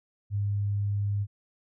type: tone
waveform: sine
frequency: 101.6 Hz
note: G#2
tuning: 38 cents flat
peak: -25 dBFS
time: 0.3-1.27 s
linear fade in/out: 50 ms
effects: none